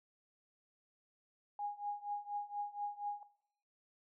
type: tone with tremolo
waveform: sine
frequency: 822 Hz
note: G#5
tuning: 18 cents flat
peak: -35 dBFS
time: 1.59-3.23 s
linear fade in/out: 2 ms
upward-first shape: triangle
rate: 4.2 Hz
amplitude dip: 100%
effects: noise-tail reverb RT60 0.7 s tail -17 dB re dry